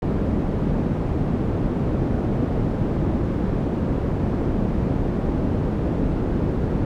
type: low-pass noise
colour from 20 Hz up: white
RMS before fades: -22 dBFS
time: 0.02-6.85 s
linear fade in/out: 2 ms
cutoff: 270 Hz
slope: 12 dB/octave
effects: none